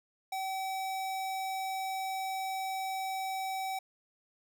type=tone; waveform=square; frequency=765 Hz; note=G5; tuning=42 cents flat; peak=-34 dBFS; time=0.32-3.79 s; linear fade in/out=5 ms; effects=none